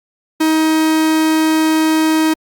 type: tone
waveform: 45% pulse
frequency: 315.9 Hz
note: D#4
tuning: 26 cents sharp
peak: -11 dBFS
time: 0.4-2.34 s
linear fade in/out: 10 ms
effects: Opus 48 kbps